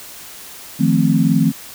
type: chord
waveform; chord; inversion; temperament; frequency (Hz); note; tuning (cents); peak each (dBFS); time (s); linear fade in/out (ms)
sine; F dominant seventh; third; equal; 155.56 / 174.61 / 220 / 261.6; Eb3 / F3 / A3 / C4; 0 / 0 / 0 / 0; -17; 0.79-1.52; 20
effects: white hiss -36 dBFS RMS until 1.74 s

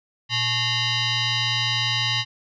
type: tone with frequency modulation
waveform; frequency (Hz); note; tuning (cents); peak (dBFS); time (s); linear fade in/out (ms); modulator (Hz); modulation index
sine; 117.5; A#2; +14; -20; 0.29-2.25; 50; 976; 4.3
effects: none

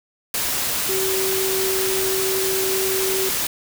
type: tone in noise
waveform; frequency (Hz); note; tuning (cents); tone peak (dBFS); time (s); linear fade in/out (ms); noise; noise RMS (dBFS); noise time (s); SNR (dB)
sine; 381.8; G4; -46; -22; 0.89-3.29; 2; white; -23; 0.34-3.47; -2
effects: none

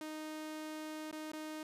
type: tone with dropouts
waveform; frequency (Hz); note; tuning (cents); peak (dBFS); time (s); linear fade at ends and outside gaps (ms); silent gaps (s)
sawtooth; 309.8; D#4; -7; -38; 0.01-1.63; 2; 1.113-1.127 / 1.318-1.333
effects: resampled to 32000 Hz

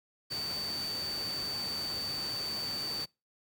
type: tone in noise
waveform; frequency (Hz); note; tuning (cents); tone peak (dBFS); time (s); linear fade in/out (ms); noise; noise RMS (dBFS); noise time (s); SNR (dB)
sine; 4574; D8; -47; -34; 0.3-3.06; 20; pink; -42; 0.3-3.06; +5
effects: noise-tail reverb RT60 0.3 s tail -26 dB re dry + high-pass 100 Hz 12 dB/octave

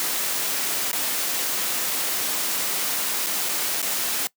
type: noise with dropouts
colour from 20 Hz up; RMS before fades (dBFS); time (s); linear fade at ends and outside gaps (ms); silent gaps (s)
white; -25; 0-4.27; 0; 0.914-0.93 / 3.262-3.268 / 3.488-3.492 / 3.817-3.827
effects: noise-tail reverb RT60 0.1 s tail -22 dB re dry + high-pass 200 Hz 12 dB/octave

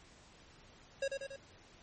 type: tone with echo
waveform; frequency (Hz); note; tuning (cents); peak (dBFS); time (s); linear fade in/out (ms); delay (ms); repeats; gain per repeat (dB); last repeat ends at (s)
square; 547; C#5; -23; -33; 1.02-1.08; 5; 94; 3; -4; 1.362
effects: pink hiss -60 dBFS RMS until 1.82 s + MP3 32 kbps

